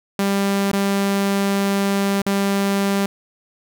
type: tone with dropouts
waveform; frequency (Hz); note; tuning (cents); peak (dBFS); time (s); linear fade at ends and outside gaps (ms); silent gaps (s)
sawtooth; 198.1; G3; +18; -13; 0.19-3.06; 2; 0.716-0.732 / 2.218-2.264
effects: none